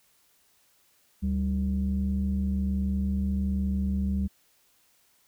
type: tone pair together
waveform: sine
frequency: 73.6 / 194.91 Hz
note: D2 / G3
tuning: +4 / -10 cents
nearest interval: octave + perfect fourth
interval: 1686 cents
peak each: -26 dBFS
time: 1.22-4.28 s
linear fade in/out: 20 ms
effects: tanh soft clip ceiling -19 dBFS + white hiss -65 dBFS RMS until 5.27 s